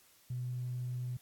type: tone with tanh clipping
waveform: triangle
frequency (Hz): 124.6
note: B2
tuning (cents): +16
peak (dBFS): -35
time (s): 0.3-1.17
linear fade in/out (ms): 5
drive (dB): 4
effects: white hiss -64 dBFS RMS until 1.21 s + AAC 64 kbps